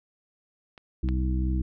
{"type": "clicks", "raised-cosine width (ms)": 0.3, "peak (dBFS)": [-30, -24], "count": 2, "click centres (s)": [0.778, 1.088]}
{"type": "harmonic tone", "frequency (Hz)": 63.8, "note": "C2", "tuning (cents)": -43, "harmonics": [1, 2, 3, 4, 5], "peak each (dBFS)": [-24, -34, -33, -42, -34], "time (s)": [1.03, 1.62], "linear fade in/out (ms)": 5}
{"effects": []}